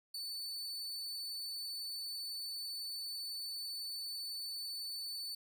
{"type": "tone", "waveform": "40% pulse", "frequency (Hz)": 4494, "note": "C#8", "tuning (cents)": 23, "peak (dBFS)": -39, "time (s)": [0.14, 5.35], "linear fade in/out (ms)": 5, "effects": []}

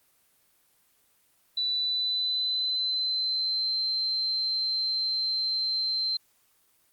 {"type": "tone with pitch glide", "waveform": "sine", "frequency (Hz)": [3969, 4116], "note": ["B7", "C8"], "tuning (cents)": [8, -29], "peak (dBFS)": -25, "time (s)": [1.57, 6.17], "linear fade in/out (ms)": 5, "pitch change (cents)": 63, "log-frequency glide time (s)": [1.69, 3.77], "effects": ["white hiss -66 dBFS RMS until 6.92 s", "Opus 24 kbps"]}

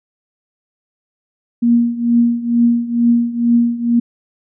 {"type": "tone with tremolo", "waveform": "sine", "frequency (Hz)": 236.3, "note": "A#3", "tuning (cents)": 24, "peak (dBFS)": -7, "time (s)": [1.62, 4], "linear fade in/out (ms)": 10, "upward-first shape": "triangle", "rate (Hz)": 2.2, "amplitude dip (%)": 85, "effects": []}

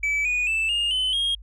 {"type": "tone with pitch steps", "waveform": "sine", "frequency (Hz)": [2300, 2465, 2642, 2832, 3035, 3253], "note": ["D7", "D#7", "E7", "F7", "F#7", "G#7"], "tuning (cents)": [-37, -17, 3, 23, 43, -37], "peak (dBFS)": -18, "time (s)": [0.03, 1.35], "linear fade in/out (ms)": 5, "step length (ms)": 220, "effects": ["tanh soft clip ceiling -20 dBFS", "added 50 Hz sine -40 dBFS peak until 1.42 s"]}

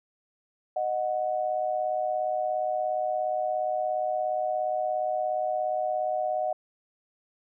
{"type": "tone pair together", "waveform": "sine", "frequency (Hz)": [619, 736.1], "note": ["D#5", "F#5"], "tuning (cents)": [-9, -9], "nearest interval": "minor third", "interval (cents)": 300, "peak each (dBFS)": -28, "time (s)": [0.76, 6.53], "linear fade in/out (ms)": 5, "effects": []}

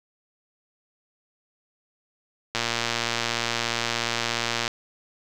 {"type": "click train", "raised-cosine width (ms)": 0.2, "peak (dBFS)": -7, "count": 250, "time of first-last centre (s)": [2.55, 4.678], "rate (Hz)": 117, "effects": []}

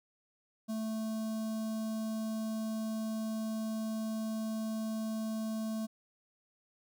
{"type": "tone with notch filter", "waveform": "square", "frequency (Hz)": 220, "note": "A3", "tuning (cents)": 0, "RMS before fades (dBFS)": -36, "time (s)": [0.68, 5.87], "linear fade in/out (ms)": 20, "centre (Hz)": 2100, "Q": 0.51, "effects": []}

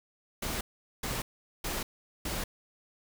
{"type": "noise bursts", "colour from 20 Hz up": "pink", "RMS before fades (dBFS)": -34, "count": 4, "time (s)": [0.42, 2.44], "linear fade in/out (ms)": 5, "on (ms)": 190, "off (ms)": 420, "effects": []}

